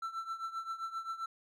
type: tone with tremolo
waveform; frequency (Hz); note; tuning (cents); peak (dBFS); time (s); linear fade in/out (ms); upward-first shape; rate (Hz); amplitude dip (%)
triangle; 1337; E6; +24; -32; 0.02-1.26; 5; triangle; 7.6; 85
effects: none